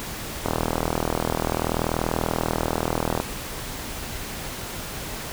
click train, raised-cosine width 1 ms, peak -8 dBFS, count 112, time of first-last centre 0.46-3.201 s, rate 40.5 Hz, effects pink hiss -33 dBFS RMS until 5.32 s

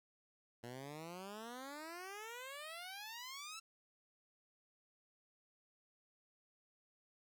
10% pulse exponential sweep, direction up, 116.54 to 1347 Hz, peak -39 dBFS, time 0.63-3.6 s, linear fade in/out 10 ms, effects none

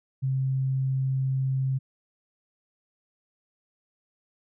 sine tone, 132.8 Hz, C3, 26 cents sharp, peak -23 dBFS, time 0.22-1.79 s, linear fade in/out 20 ms, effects none

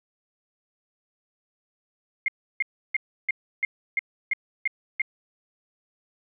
sine tone bursts, 2126 Hz, C7, 27 cents sharp, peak -20 dBFS, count 9, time 2.26-5.018 s, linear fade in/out 2 ms, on 22 ms, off 320 ms, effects none

